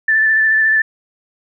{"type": "tone with vibrato", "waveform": "sine", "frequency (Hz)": 1760, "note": "A6", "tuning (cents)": 0, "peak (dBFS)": -10, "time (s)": [0.08, 0.82], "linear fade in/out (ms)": 5, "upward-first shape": "square", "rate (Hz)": 14, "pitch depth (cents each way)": 14, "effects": []}